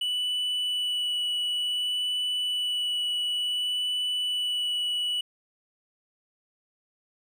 triangle tone with vibrato, 2960 Hz, F#7, in tune, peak -24 dBFS, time 0.01-5.21 s, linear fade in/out 5 ms, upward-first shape sine, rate 0.56 Hz, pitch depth 9 cents each way, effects none

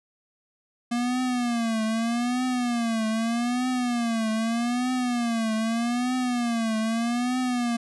square tone with vibrato, 236.2 Hz, A#3, 23 cents sharp, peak -24 dBFS, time 0.91-7.77 s, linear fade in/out 10 ms, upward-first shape triangle, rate 0.81 Hz, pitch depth 140 cents each way, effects resampled to 24000 Hz

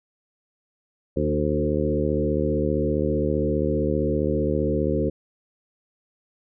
harmonic tone with a mistuned harmonic, 75.2 Hz, D2, 42 cents sharp, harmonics 1 / 2 / 3 / 4 / 5 / 6 / 7, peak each -28 / -28 / -28 / -28 / -28 / -28 / -28 dBFS, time 1.16-5.1 s, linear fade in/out 10 ms, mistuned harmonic 5, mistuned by -15 cents, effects none

